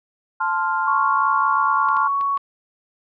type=chord; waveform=sine; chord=F major; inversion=first; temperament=equal; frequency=880 / 1046.5 / 1396.9 Hz; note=A5 / C6 / F6; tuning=0 / 0 / 0 cents; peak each=-23 dBFS; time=0.4-2.08 s; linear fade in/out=10 ms
type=tone with pitch glide; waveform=sine; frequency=1108.7 to 1115.8 Hz; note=C#6 to C#6; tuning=0 to +11 cents; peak=-18 dBFS; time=0.87-2.38 s; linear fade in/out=10 ms; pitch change=+11 cents; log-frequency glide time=1.16-1.62 s
type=clicks; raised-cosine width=0.3 ms; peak=-23 dBFS; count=4; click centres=1.888 / 1.968 / 2.211 / 2.374 s
effects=none